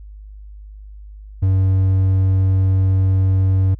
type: tone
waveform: triangle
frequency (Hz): 95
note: F#2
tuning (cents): +46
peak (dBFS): -10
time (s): 1.42-3.75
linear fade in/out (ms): 10
effects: added 51 Hz sine -34 dBFS peak until 3.79 s